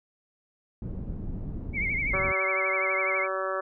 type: low-pass noise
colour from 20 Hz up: pink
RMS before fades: -34 dBFS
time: 0.82-2.32 s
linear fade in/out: 2 ms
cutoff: 240 Hz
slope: 12 dB/octave
type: tone with vibrato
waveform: sine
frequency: 2198 Hz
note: C#7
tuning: 15 cents flat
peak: -26 dBFS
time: 1.73-3.28 s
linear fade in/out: 50 ms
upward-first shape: triangle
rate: 12 Hz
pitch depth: 110 cents each way
type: harmonic tone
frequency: 190 Hz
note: F#3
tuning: 46 cents sharp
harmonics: 2 / 3 / 4 / 5 / 6 / 7 / 8 / 9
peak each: -35 / -31 / -42 / -42 / -34 / -34 / -41 / -38 dBFS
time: 2.13-3.61 s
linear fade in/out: 10 ms
effects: none